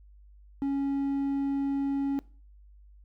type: tone with hard clipping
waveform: sine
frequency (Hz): 277.2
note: C#4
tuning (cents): 0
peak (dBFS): -27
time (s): 0.62-2.19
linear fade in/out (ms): 0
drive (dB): 3
effects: noise-tail reverb RT60 0.4 s tail -21 dB re dry + added 50 Hz sine -51 dBFS peak until 3.04 s

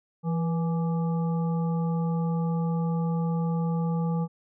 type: harmonic tone with a mistuned harmonic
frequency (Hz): 167.4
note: E3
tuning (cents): +27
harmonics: 1 / 3 / 5 / 7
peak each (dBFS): -24 / -36 / -38 / -43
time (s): 0.23-4.28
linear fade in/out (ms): 50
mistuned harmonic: 3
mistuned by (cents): -57
effects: none

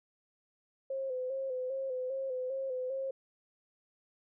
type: tone with vibrato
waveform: sine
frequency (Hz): 522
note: C5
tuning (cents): -4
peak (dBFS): -33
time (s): 0.9-3.11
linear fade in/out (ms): 5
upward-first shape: square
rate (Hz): 2.5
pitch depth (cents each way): 46
effects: none

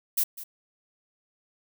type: noise with echo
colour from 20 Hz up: violet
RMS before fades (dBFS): -24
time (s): 0.17-0.24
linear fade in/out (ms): 10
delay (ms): 200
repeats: 1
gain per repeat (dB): -15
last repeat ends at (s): 0.44
effects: none

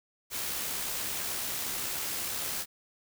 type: noise with amplitude modulation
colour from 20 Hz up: white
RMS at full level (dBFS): -33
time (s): 0.3-2.66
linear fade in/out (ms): 50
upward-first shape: sine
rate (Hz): 69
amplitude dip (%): 25
effects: none

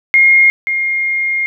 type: tone pair in turn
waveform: sine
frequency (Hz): 2138 / 2130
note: C7 / C7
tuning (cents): +37 / +30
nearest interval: unison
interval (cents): 7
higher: first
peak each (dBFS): -5 / -13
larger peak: first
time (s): 0.14-0.5 / 0.67-1.46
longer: second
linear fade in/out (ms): 0
effects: none

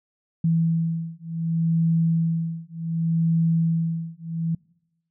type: beating tone pair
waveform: sine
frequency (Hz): 164.4 / 165.07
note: E3 / E3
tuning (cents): -4 / +3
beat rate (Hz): 0.67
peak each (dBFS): -23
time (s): 0.44-4.55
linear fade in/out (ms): 5
effects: noise-tail reverb RT60 0.9 s tail -26 dB re dry

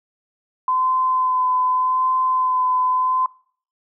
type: tone with vibrato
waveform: sine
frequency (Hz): 1021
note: C6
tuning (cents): -43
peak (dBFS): -16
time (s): 0.68-3.26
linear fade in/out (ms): 2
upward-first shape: sine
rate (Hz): 0.84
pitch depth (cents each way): 15
effects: noise-tail reverb RT60 0.5 s tail -21 dB re dry

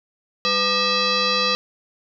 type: tone with frequency modulation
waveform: sine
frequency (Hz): 2603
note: E7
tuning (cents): -22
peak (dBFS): -17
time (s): 0.45-1.55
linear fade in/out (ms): 0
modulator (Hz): 700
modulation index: 3.3
effects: none

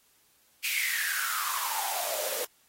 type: noise with high-pass filter sweep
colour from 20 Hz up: white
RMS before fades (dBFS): -31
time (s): 0.64-2.45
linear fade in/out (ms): 5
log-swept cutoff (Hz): 2500 to 470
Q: 9.9
effects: white hiss -65 dBFS RMS until 2.68 s + AAC 48 kbps

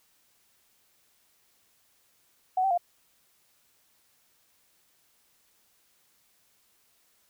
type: tone with pitch steps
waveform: sine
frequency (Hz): 745 / 773 / 701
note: F#5 / G5 / F5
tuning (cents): +12 / -24 / +6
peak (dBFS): -22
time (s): 2.57-2.777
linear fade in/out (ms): 5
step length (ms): 69
effects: white hiss -67 dBFS RMS until 7.29 s

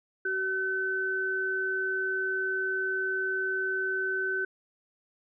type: tone pair together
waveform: sine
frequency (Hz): 380 / 1520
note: F#4 / F#6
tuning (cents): +46 / +46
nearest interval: 2 octaves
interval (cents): 2400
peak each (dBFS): -33 / -28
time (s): 0.25-4.45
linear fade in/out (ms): 5
effects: none

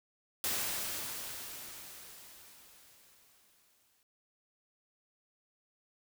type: noise with exponential decay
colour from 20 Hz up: white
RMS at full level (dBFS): -33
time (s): 0.44-4.03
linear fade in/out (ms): 1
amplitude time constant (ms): 780
effects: none

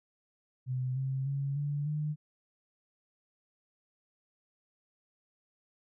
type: tone with pitch steps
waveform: sine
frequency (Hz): 128 / 133.36 / 138.94 / 144.76 / 150.82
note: C3 / C3 / C#3 / D3 / D3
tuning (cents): -38 / +33 / +4 / -25 / +46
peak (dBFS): -30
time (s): 0.66-2.16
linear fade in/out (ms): 50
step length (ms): 300
effects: none

